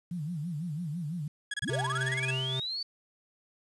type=tone with vibrato; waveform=sine; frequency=161.3 Hz; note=E3; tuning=37 cents flat; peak=-32 dBFS; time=0.11-1.28 s; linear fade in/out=5 ms; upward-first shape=sine; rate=6 Hz; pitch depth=190 cents each way
type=tone bursts; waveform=30% pulse; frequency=1669 Hz; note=G#6; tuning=8 cents sharp; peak=-29 dBFS; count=15; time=1.51-2.309 s; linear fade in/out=5 ms; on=29 ms; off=26 ms
type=linear sweep; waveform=sine; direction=up; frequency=69.3 to 4582 Hz; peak=-32 dBFS; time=1.62-2.83 s; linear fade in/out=5 ms
type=tone with tremolo; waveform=square; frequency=130.81 Hz; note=C3; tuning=in tune; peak=-31 dBFS; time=1.69-2.6 s; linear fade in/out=5 ms; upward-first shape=triangle; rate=3.5 Hz; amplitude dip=35%
effects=resampled to 24000 Hz + 10-bit